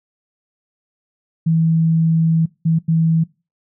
sine tone bursts at uneven times, 162.8 Hz, E3, 21 cents flat, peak -12 dBFS, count 3, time 1.46-2.46 / 2.65-2.79 / 2.88-3.24 s, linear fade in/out 10 ms, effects noise-tail reverb RT60 0.3 s tail -23 dB re dry

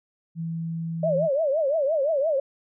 sine tone, 164.81 Hz, E3, in tune, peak -27 dBFS, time 0.35-1.29 s, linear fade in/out 50 ms
sine tone with vibrato, 592 Hz, D5, 14 cents sharp, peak -20 dBFS, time 1.03-2.4 s, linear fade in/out 5 ms, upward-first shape triangle, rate 5.8 Hz, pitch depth 220 cents each way
effects none

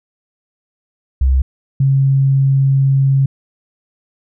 sine tone pair in turn, 65.8 / 136 Hz, C2 / C#3, +10 / -33 cents, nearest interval octave + minor second, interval 1257 cents, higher second, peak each -9 dBFS, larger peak neither, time 1.21-1.42 / 1.8-3.26 s, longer second, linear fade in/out 5 ms, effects none

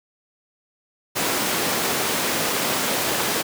pink high-pass noise, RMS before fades -23 dBFS, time 1.15-3.43 s, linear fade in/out 20 ms, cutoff 240 Hz, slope 12 dB/octave, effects none

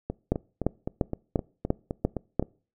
two click trains, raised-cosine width 2 ms, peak -16 / -9 dBFS, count 10 / 7, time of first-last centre 0.1-2.426 / 0.32-2.396 s, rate 3.87 / 2.89 Hz, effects noise-tail reverb RT60 0.4 s tail -24 dB re dry

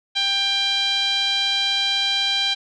5% pulse tone with low-pass filter, 792 Hz, G5, 18 cents sharp, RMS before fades -21 dBFS, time 0.15-2.55 s, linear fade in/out 20 ms, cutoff 3600 Hz, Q 6.2, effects none

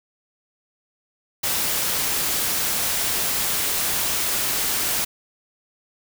white noise, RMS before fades -23 dBFS, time 1.43-5.05 s, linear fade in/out 10 ms, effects none

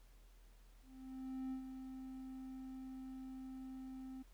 triangle tone with ADSR envelope, 261.6 Hz, C4, in tune, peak -38 dBFS, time 0.82-4.23 s, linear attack 700 ms, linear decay 96 ms, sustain -7 dB, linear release 13 ms, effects added 41 Hz sine -60 dBFS peak until 4.33 s + pink hiss -72 dBFS RMS until 4.33 s

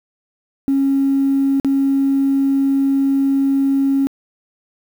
triangle tone with dropouts, 273.7 Hz, C#4, 22 cents flat, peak -9 dBFS, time 0.68-4.07 s, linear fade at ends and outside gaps 0 ms, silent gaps 1.599-1.647 s, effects tanh soft clip ceiling -10 dBFS + 7-bit

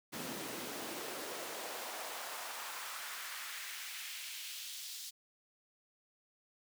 pink noise with high-pass filter sweep, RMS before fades -44 dBFS, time 0.12-5.11 s, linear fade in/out 20 ms, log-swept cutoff 200 to 4400 Hz, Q 1.4, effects none

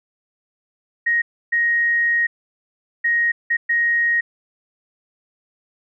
sine tone bursts at uneven times, 1876 Hz, A#6, 11 cents sharp, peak -15 dBFS, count 5, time 1.06-1.22 / 1.52-2.27 / 3.04-3.32 / 3.5-3.57 / 3.69-4.21 s, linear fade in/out 10 ms, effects none

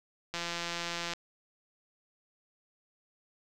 click train, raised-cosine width 0.2 ms, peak -18 dBFS, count 137, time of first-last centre 0.34-1.135 s, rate 171 Hz, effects none

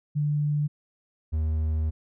sine / triangle tone pair in turn, 147.8 / 78.29 Hz, D3 / D#2, +11 / +11 cents, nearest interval major seventh, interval 1100 cents, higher first, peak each -22 / -21 dBFS, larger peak second, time 0.15-0.68 / 1.32-1.91 s, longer second, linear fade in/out 20 ms, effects none

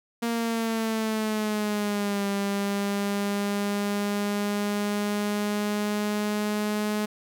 sawtooth linear two-way sweep, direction down then up, 233.8 to 199.6 to 211.1 Hz, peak -21 dBFS, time 0.22-7.06 s, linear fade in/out 10 ms, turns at 2.27 s, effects none

